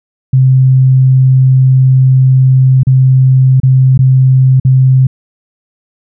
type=tone with dropouts; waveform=sine; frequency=130.81 Hz; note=C3; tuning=in tune; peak=-3 dBFS; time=0.33-5.07 s; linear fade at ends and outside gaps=5 ms; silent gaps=2.833-2.869 / 3.601-3.632 / 3.977-3.99 / 4.599-4.649 s; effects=none